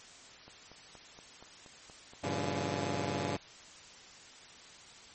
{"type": "click train", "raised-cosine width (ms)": 1, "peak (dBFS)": -38, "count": 11, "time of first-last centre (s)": [0.48, 2.844], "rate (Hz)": 4.23}
{"type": "chord", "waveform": "10% pulse", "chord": "G diminished seventh", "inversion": "none", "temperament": "just", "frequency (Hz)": [98, 117.6, 141.12, 169.34], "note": ["G2", "Bb2", "Db3", "Fb3"], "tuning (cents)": [0, 16, 31, 47], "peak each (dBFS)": [-29, -34, -29, -31], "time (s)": [2.23, 3.37], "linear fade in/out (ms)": 10}
{"effects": ["white hiss -53 dBFS RMS until 5.14 s", "MP3 32 kbps"]}